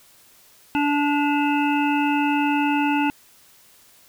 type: harmonic tone with a mistuned harmonic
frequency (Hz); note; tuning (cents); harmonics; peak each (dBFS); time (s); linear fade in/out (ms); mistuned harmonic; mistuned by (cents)
290; D4; -22; 1 / 3 / 5 / 7 / 9 / 10; -20 / -23 / -30 / -38 / -28 / -35; 0.75-3.1; 0; 10; -65
effects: white hiss -53 dBFS RMS until 4.08 s